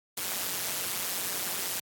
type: noise with amplitude modulation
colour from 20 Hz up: white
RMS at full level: -29 dBFS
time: 0.17-1.8 s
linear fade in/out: 5 ms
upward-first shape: sine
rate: 183 Hz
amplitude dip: 75%
effects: high-pass 100 Hz 12 dB/octave + AAC 64 kbps